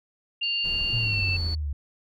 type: tone with pitch glide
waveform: sine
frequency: 2794 to 2663 Hz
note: F7 to E7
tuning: 0 to +17 cents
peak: -25 dBFS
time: 0.41-1.37 s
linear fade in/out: 10 ms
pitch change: -83 cents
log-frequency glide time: 0.99-1.25 s
type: tone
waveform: sine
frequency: 4450 Hz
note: C#8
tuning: 6 cents sharp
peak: -30 dBFS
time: 0.43-1.55 s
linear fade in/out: 2 ms
type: noise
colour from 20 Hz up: brown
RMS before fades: -36 dBFS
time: 0.64-1.55 s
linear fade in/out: 10 ms
type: exponential sweep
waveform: sine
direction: down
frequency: 119.2 to 69.4 Hz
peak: -26 dBFS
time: 0.93-1.73 s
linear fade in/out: 5 ms
effects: none